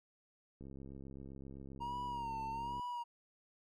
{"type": "click train", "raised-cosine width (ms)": 3, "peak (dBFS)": -38, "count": 149, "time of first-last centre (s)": [0.61, 2.796], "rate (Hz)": 67.7}
{"type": "tone with vibrato", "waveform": "triangle", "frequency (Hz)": 936, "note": "A#5", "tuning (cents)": 7, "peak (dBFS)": -37, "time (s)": [1.8, 3.04], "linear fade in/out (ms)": 20, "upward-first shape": "sine", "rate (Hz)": 1.2, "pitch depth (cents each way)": 77}
{"effects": []}